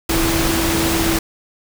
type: tone in noise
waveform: sine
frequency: 330 Hz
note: E4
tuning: 2 cents sharp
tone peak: -19 dBFS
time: 0.09-1.19 s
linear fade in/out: 5 ms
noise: pink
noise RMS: -19 dBFS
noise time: 0.09-1.19 s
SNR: -3 dB
effects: none